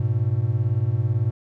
triangle beating tone pair, 103.83 / 121.83 Hz, G#2 / B2, 0 / -23 cents, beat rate 18 Hz, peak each -20 dBFS, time 0-1.31 s, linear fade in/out 5 ms, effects none

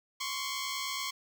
10% pulse tone pair together, 1046.5 / 1115.2 Hz, C6 / C#6, 0 / +10 cents, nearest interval minor second, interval 110 cents, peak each -28 dBFS, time 0.2-1.11 s, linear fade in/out 10 ms, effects none

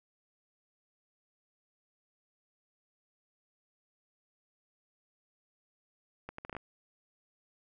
accelerating click train, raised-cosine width 0.5 ms, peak -26 dBFS, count 7, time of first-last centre 6.29-6.566 s, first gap 94 ms, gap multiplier 0.7, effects none

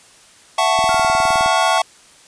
square chord, F# minor seventh, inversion third, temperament equal with one note detuned, 665.4 / 740 / 880 / 1108.7 Hz, E5 / F#5 / A5 / C#6, +16 / 0 / 0 / 0 cents, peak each -20 dBFS, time 0.58-1.82 s, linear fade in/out 5 ms
click train, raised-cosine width 3 ms, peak -18 dBFS, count 14, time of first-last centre 0.79-1.46 s, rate 19.4 Hz
sine tone with pitch glide, 1400 to 1426.1 Hz, F6 to F6, +4 to +36 cents, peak -23 dBFS, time 0.89-1.78 s, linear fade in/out 0 ms, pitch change +32 cents, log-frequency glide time 1.28-1.6 s
effects white hiss -47 dBFS RMS until 2.27 s + resampled to 22050 Hz

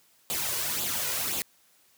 white noise with flanger, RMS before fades -30 dBFS, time 0.3-1.42 s, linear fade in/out 0 ms, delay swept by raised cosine 0.26 to 2.06 ms, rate 1.9 Hz, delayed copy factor +0.6, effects white hiss -63 dBFS RMS until 1.97 s + high-pass 80 Hz 12 dB/octave

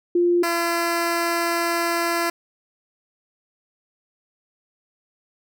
sine / 10% pulse tone pair in turn, 349.2 / 339.7 Hz, F4 / F4, 0 / -48 cents, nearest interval unison, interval 48 cents, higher first, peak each -15 / -12 dBFS, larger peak second, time 0.15-0.43 / 0.43-2.3 s, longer second, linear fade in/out 5 ms, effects none

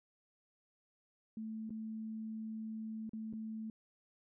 sine tone with dropouts, 220 Hz, A3, in tune, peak -40 dBFS, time 1.37-3.7 s, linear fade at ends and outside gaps 2 ms, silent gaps 1.695-1.705 / 3.094-3.133 / 3.328-3.335 s, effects none

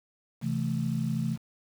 sine chord, A minor, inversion first, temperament just, 132 / 165 / 220 Hz, C3 / E3 / A3, +16 / +2 / 0 cents, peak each -31 dBFS, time 0.41-1.38 s, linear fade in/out 50 ms, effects 8-bit

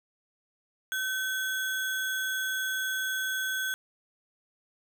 sine tone with sample-and-hold, 1532 Hz, G6, 40 cents flat, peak -28 dBFS, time 0.92-3.74 s, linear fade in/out 0 ms, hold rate 4900 Hz, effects none

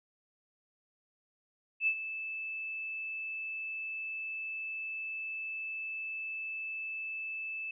sine tone with ADSR envelope, 2627 Hz, E7, 7 cents flat, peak -24 dBFS, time 1.8-7.71 s, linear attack 71 ms, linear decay 70 ms, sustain -12 dB, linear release 3 ms, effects none

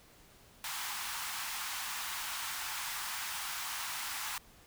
pink high-pass noise, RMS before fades -39 dBFS, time 0.64-4.38 s, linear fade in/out 2 ms, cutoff 830 Hz, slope 48 dB/octave, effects pink hiss -60 dBFS RMS until 4.66 s

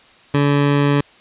20% pulse tone, 143.3 Hz, D3, 42 cents flat, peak -8 dBFS, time 0.34-1.01 s, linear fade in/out 5 ms, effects white hiss -48 dBFS RMS until 1.2 s + resampled to 8000 Hz

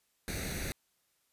pink noise with comb filter, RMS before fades -37 dBFS, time 0.28-0.72 s, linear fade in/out 0 ms, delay 0.48 ms, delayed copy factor +0.75, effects white hiss -75 dBFS RMS until 1.32 s + resampled to 32000 Hz

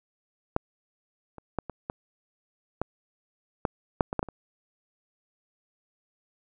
clicks, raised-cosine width 1 ms, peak -9 / -28 / -13 / -21 / -17 / -13 / -10 / -6 / -16 / -11 / -14 / -25 dBFS, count 12, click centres 0.564 / 1.383 / 1.587 / 1.697 / 1.899 / 2.816 / 3.652 / 4.008 / 4.129 / 4.193 / 4.229 / 4.287 s, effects none

